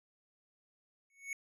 square tone with exponential growth, 2217 Hz, C#7, in tune, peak -35 dBFS, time 1.1-1.33 s, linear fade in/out 1 ms, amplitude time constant 48 ms, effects low-pass 12000 Hz 12 dB/octave

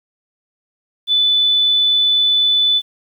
sine tone, 3492 Hz, A7, 14 cents flat, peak -11 dBFS, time 1.07-2.82 s, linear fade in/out 50 ms, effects 8-bit

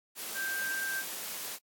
sine tone in noise, 1576 Hz, G6, 9 cents sharp, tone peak -32 dBFS, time 0.34-1.04 s, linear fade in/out 50 ms, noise white, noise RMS -39 dBFS, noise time 0.15-1.59 s, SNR +4 dB, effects high-pass 200 Hz 12 dB/octave + AAC 64 kbps

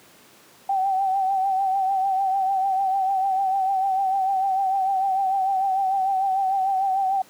sine tone with vibrato, 771 Hz, G5, 29 cents flat, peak -19 dBFS, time 0.69-7.22 s, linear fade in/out 5 ms, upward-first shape triangle, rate 6.7 Hz, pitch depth 59 cents each way, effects pink hiss -51 dBFS RMS until 7.29 s + high-pass 200 Hz 12 dB/octave

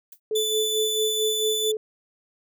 violet noise with exponential decay, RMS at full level -37 dBFS, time 0.12-0.2 s, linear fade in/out 5 ms, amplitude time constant 16 ms
sine tone with tremolo, 433 Hz, A4, 28 cents flat, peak -21 dBFS, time 0.31-1.77 s, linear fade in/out 2 ms, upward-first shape sine, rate 4.5 Hz, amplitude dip 70%
sawtooth tone, 3492 Hz, A7, 14 cents flat, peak -21 dBFS, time 0.35-1.72 s, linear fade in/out 10 ms
effects none

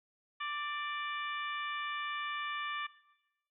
harmonic tone with a mistuned harmonic, 587.3 Hz, D5, in tune, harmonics 2 / 3 / 4 / 5 / 6, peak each -38 / -42 / -44 / -46 / -48 dBFS, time 0.4-2.87 s, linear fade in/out 10 ms, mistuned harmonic 3, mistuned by +17 cents, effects noise-tail reverb RT60 1.0 s tail -18 dB re dry

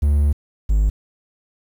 triangle tone pair in turn, 72.8 / 51.48 Hz, D2 / G#1, -15 / -15 cents, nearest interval tritone, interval 600 cents, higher first, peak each -11 dBFS, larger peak neither, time 0.02-0.33 / 0.69-0.9 s, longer first, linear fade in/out 10 ms, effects 8-bit

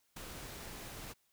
pink noise with ADSR envelope, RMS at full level -44 dBFS, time 0.16-1.14 s, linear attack 8 ms, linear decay 6 ms, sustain -3 dB, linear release 26 ms, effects white hiss -75 dBFS RMS until 1.32 s

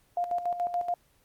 sine tone with tremolo, 703 Hz, F5, 11 cents sharp, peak -25 dBFS, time 0.17-0.94 s, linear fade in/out 2 ms, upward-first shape square, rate 7 Hz, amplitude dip 65%, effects pink hiss -65 dBFS RMS until 1.24 s + Opus 24 kbps

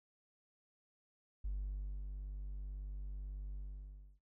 triangle tone with ADSR envelope, 49.07 Hz, G1, 2 cents sharp, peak -33 dBFS, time 1.44-4.2 s, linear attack 11 ms, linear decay 580 ms, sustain -6 dB, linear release 650 ms, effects noise-tail reverb RT60 0.1 s tail -21 dB re dry + tanh soft clip ceiling -33 dBFS

